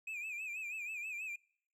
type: tone with vibrato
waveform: triangle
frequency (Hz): 2492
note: D#7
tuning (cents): +2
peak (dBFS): -38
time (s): 0.07-1.36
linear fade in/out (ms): 5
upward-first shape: sine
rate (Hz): 6.2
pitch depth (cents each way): 99
effects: noise-tail reverb RT60 0.6 s tail -25 dB re dry